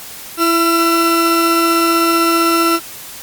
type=tone pair together; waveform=40% pulse; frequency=333.6 / 1350 Hz; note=E4 / E6; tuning=+21 / +41 cents; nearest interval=2 octaves; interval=2420 cents; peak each=-13 dBFS; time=0.37-2.8 s; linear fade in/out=50 ms; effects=white hiss -32 dBFS RMS until 3.22 s + Opus 48 kbps